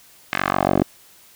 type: tone with band-pass filter sweep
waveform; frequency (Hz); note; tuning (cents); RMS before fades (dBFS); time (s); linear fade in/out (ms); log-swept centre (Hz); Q
10% pulse; 47.18; F#1; +34; -20; 0.33-0.83; 0; 2100 to 380; 1.7
effects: white hiss -50 dBFS RMS until 1.35 s